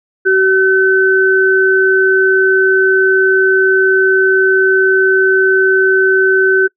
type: tone pair together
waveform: sine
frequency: 380.8 / 1522 Hz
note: F#4 / F#6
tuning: +50 / +48 cents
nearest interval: 2 octaves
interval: 2398 cents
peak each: -10 dBFS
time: 0.25-6.68 s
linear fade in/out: 20 ms
effects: noise-tail reverb RT60 0.1 s tail -24 dB re dry